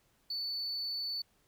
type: tone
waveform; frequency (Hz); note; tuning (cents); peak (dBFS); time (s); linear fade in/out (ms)
triangle; 4484; C#8; +19; -32; 0.3-1.22; 5
effects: tanh soft clip ceiling -30 dBFS + pink hiss -71 dBFS RMS until 1.47 s